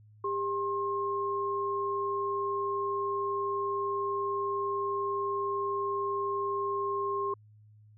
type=tone pair together; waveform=sine; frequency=399.3 / 1068.2 Hz; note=G4 / C6; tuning=+32 / +36 cents; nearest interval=octave + perfect fourth; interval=1704 cents; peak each=-32 / -31 dBFS; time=0.24-7.34 s; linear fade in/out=5 ms; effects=added 106 Hz sine -54 dBFS peak until 7.97 s